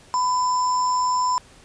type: tone with sample-and-hold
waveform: sine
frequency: 1001 Hz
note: B5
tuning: 23 cents sharp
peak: -18 dBFS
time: 0.14-1.38 s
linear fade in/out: 0 ms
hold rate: 6300 Hz
effects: pink hiss -50 dBFS RMS until 1.64 s + resampled to 22050 Hz